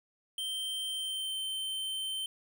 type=tone with pitch glide; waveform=square; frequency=3132 to 3103 Hz; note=G7 to G7; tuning=-2 to -18 cents; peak=-34 dBFS; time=0.38-2.26 s; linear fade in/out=2 ms; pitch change=-16 cents; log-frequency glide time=0.84-1.39 s; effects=none